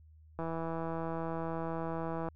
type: click train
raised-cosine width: 1 ms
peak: -24 dBFS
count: 312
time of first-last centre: 0.39-2.286 s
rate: 164 Hz
effects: added 78 Hz sine -55 dBFS peak until 2.35 s